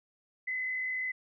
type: tone with frequency modulation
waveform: sine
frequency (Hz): 2027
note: B6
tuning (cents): +45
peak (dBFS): -31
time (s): 0.47-1.12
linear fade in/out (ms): 10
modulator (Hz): 46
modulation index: 0.65
effects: none